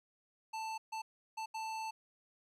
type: tone bursts at uneven times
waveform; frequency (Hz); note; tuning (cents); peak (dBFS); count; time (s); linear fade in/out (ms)
square; 884; A5; +8; -39; 4; 0.53-0.78 / 0.92-1.02 / 1.37-1.46 / 1.54-1.91; 10
effects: low-pass 8000 Hz 12 dB/octave + 12-bit